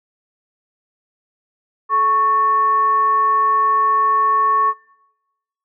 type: tone with frequency modulation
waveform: sine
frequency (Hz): 1108.7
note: C#6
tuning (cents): 0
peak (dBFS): -12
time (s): 1.89-4.74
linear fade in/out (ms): 50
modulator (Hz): 677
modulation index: 0.25
effects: noise-tail reverb RT60 1.0 s tail -24 dB re dry